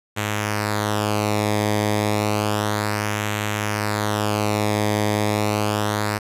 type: tone with flanger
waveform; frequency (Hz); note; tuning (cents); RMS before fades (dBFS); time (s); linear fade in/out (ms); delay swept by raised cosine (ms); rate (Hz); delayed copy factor
sawtooth; 105.1; G#2; +21; -22; 0.16-6.19; 20; 0.2 to 0.72; 0.31; -0.65
effects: resampled to 32000 Hz + 7-bit